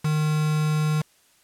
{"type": "tone with quantisation", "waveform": "triangle", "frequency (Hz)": 153.3, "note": "D#3", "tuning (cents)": -25, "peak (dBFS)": -18, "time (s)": [0.04, 1.02], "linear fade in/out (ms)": 10, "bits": 5, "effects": ["white hiss -60 dBFS RMS until 1.43 s", "low-pass 12000 Hz 12 dB/octave"]}